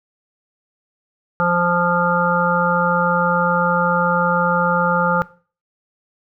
harmonic tone, 174.61 Hz, F3, in tune, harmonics 1 / 3 / 5 / 7 / 8, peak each -21 / -21 / -21 / -21 / -21 dBFS, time 1.4-5.22 s, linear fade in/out 0 ms, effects noise-tail reverb RT60 0.4 s tail -19 dB re dry

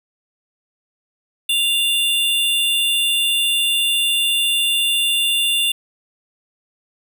square tone pair together, 2794 / 3520 Hz, F7 / A7, 0 / 0 cents, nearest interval major third, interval 400 cents, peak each -19 dBFS, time 1.49-5.72 s, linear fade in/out 5 ms, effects none

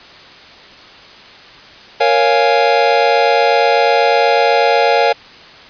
square chord, Bb minor seventh, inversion none, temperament equal, 466.2 / 554.4 / 698.5 / 830.6 Hz, Bb4 / Db5 / F5 / Ab5, 0 / 0 / 0 / 0 cents, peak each -16 dBFS, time 2-5.13 s, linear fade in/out 10 ms, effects white hiss -38 dBFS RMS until 5.69 s + resampled to 11025 Hz

